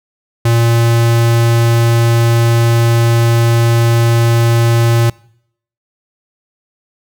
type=tone; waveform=square; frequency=116.54 Hz; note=A#2; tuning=in tune; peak=-9 dBFS; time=0.45-5.1 s; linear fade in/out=5 ms; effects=noise-tail reverb RT60 0.7 s tail -24 dB re dry